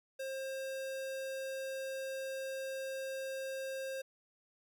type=tone; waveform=square; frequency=533 Hz; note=C5; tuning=32 cents sharp; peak=-39 dBFS; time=0.19-4.02 s; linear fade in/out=10 ms; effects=none